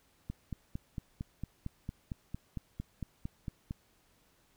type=click train; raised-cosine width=5 ms; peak=-25 dBFS; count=16; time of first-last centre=0.3-3.709 s; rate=4.4 Hz; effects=pink hiss -69 dBFS RMS until 4.56 s